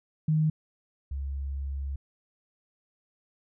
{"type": "tone pair in turn", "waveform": "sine", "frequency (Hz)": [155.56, 68.93], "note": ["D#3", "C#2"], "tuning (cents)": [0, -9], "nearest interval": "octave + major second", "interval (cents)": 1409, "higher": "first", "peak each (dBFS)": [-21, -30], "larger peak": "first", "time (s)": [[0.28, 0.5], [1.11, 1.96]], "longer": "second", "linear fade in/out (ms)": 5, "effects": []}